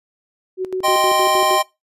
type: tone with tremolo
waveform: sine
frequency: 373.1 Hz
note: F#4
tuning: 14 cents sharp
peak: -18 dBFS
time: 0.57-1.59 s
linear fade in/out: 50 ms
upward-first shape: square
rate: 6.4 Hz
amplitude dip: 70%
type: chord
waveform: square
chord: C minor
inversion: first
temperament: equal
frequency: 622.3 / 784 / 1046.5 Hz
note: Eb5 / G5 / C6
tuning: 0 / 0 / 0 cents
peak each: -20 / -20 / -18 dBFS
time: 0.83-1.63 s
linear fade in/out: 20 ms
effects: noise-tail reverb RT60 0.2 s tail -20 dB re dry + resampled to 32000 Hz